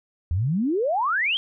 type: exponential sweep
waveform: sine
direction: up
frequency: 77.78 to 3282 Hz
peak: -20 dBFS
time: 0.31-1.37 s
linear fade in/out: 0 ms
effects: none